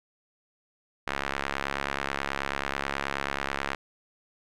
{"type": "tone with band-pass filter", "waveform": "sawtooth", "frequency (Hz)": 69.3, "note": "C#2", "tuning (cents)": 0, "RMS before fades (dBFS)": -32, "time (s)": [1.07, 3.75], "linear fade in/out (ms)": 5, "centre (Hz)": 1700, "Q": 1.1, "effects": []}